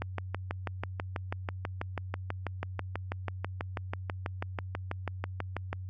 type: click train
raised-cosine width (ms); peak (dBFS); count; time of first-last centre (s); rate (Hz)
0.5; -18; 36; 0.02-5.73; 6.13
effects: added 93 Hz sine -37 dBFS peak until 5.89 s